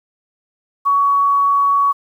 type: tone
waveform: sine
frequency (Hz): 1124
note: C#6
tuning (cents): +24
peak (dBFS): -11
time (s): 0.85-1.93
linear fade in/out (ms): 20
effects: 8-bit